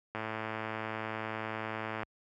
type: click train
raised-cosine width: 0.5 ms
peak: -21 dBFS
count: 208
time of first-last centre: 0.15-2.032 s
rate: 110 Hz
effects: high-pass 60 Hz 12 dB/octave